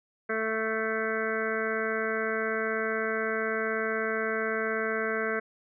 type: harmonic tone with a mistuned harmonic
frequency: 221 Hz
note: A3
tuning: 8 cents sharp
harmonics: 1 / 2 / 3 / 5 / 6 / 7 / 8 / 9 / 10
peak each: -37 / -31 / -36 / -40 / -37 / -33 / -41 / -37 / -43 dBFS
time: 0.29-5.4 s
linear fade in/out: 10 ms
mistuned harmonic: 8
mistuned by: -17 cents
effects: none